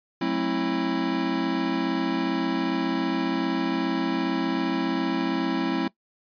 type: chord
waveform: square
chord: F# half-diminished seventh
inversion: none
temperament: equal with one note detuned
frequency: 185 / 220 / 267 / 329.6 Hz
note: F#3 / A3 / C4 / E4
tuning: 0 / 0 / +35 / 0 cents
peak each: -32 / -33 / -28 / -28 dBFS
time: 0.21-5.88 s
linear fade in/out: 5 ms
effects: noise-tail reverb RT60 0.1 s tail -20 dB re dry + resampled to 11025 Hz